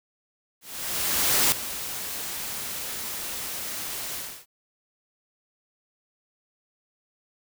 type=noise with ADSR envelope; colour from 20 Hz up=white; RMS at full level=-20 dBFS; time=0.61-4.46 s; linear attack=910 ms; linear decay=3 ms; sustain=-13 dB; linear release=300 ms; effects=none